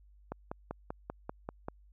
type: click train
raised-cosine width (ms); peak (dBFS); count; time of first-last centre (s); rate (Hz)
1; -23; 8; 0.32-1.685; 5.13
effects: added 50 Hz sine -57 dBFS peak until 1.92 s